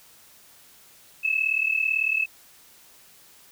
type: tone pair together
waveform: sine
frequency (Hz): 2587 / 2625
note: E7 / E7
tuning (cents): -33 / -8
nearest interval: unison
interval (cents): 25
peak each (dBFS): -24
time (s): 1.23-2.26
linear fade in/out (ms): 20
effects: white hiss -53 dBFS RMS until 3.51 s